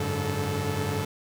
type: tone cluster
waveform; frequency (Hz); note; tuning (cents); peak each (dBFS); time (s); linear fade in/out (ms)
sawtooth; 92.6 / 102.7 / 142.9 / 436; F#2 / G#2 / D3 / A4; +2 / -19 / -47 / -16; -28; 0-1.05; 5
effects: none